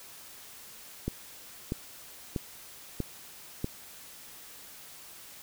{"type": "click train", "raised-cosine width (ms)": 3, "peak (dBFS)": -17, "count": 5, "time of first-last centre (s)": [1.08, 3.644], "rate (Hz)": 1.56, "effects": ["white hiss -49 dBFS RMS until 5.42 s"]}